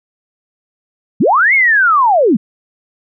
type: linear two-way sweep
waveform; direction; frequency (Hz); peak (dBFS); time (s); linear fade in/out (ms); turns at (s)
sine; up then down; 133.8 to 2217 to 177.7; -7; 1.2-2.37; 10; 1.54
effects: none